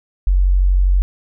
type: tone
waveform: sine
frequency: 46.25 Hz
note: F#1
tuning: in tune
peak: -10 dBFS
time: 0.27-1.02 s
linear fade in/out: 0 ms
effects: none